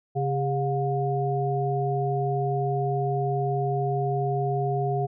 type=tone cluster; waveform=sine; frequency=136.5 / 404.7 / 716 Hz; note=C#3 / G#4 / F5; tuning=-26 / -45 / +43 cents; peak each=-26 / -28 / -28 dBFS; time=0.15-5.07 s; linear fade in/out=20 ms; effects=none